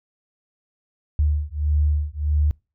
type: beating tone pair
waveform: sine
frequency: 73.8 / 75.4 Hz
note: D2 / D2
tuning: +9 / +46 cents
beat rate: 1.6 Hz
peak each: -21 dBFS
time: 1.19-2.51 s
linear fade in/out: 0 ms
effects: noise-tail reverb RT60 0.3 s tail -26 dB re dry